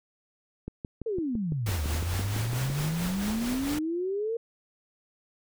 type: click train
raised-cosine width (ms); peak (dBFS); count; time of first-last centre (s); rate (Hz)
3; -22; 13; 0.68-2.7; 5.94
type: exponential two-way sweep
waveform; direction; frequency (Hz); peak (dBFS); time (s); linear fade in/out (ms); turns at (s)
sine; down then up; 469.3 to 72.3 to 469.3; -27; 1.06-4.37; 5; 1.83
type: noise with tremolo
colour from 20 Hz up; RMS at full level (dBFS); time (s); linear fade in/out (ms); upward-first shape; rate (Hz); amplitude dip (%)
pink; -34; 1.66-3.79; 5; sine; 4.5; 45
effects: none